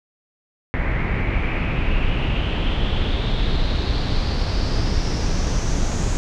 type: noise with low-pass filter sweep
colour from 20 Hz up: brown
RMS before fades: -20 dBFS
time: 0.74-6.17 s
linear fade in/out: 0 ms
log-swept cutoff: 2000 to 6900 Hz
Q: 4.9
effects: none